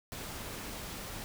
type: noise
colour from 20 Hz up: pink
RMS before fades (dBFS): -42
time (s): 0.12-1.24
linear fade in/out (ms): 0
effects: none